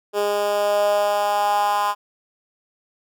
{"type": "tone with high-pass filter sweep", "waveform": "10% pulse", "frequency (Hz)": 205.2, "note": "G#3", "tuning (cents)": -21, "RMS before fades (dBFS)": -20, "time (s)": [0.13, 1.95], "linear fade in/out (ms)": 50, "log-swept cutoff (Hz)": [450, 960], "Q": 5, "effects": []}